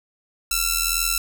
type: ring-modulated tone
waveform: 5% pulse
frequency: 1331 Hz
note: E6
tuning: 16 cents sharp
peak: -5 dBFS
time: 0.51-1.18 s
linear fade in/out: 2 ms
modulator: 1290 Hz
effects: none